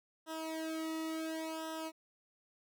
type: tone with flanger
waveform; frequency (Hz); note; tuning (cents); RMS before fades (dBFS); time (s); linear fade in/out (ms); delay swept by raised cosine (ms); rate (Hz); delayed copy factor
sawtooth; 320; D#4; +49; -40; 0.26-1.92; 50; 0.44 to 1.28; 0.7; -1
effects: none